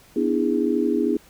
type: chord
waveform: sine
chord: E dominant seventh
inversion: second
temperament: just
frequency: 247.2 / 296.7 / 329.6 / 412 Hz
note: B3 / D4 / E4 / G#4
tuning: +2 / +18 / 0 / -14 cents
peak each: -24 dBFS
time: 0.16-1.17 s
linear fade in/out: 5 ms
effects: pink hiss -52 dBFS RMS until 1.29 s